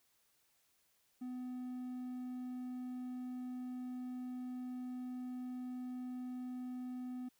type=tone; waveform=triangle; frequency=251.1 Hz; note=B3; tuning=29 cents sharp; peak=-39 dBFS; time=1.21-7.29 s; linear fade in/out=10 ms; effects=white hiss -75 dBFS RMS until 7.39 s